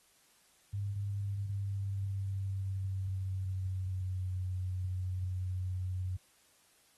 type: tone with pitch glide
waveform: sine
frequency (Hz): 100.5 to 92.16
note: G2 to F#2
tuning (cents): +44 to -6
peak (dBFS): -33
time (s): 0.73-6.17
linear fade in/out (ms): 10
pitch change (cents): -150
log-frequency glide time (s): 1.16-4.39
effects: white hiss -67 dBFS RMS until 6.97 s + AAC 32 kbps